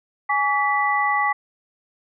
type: tone cluster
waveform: sine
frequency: 831 / 1141 / 1974 Hz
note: G#5 / C#6 / B6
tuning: +1 / +50 / -1 cents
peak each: -22 dBFS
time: 0.29-1.33 s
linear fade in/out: 10 ms
effects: none